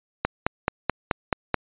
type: click train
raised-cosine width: 0.5 ms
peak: -5 dBFS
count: 7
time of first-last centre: 0.25-1.543 s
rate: 4.64 Hz
effects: resampled to 8000 Hz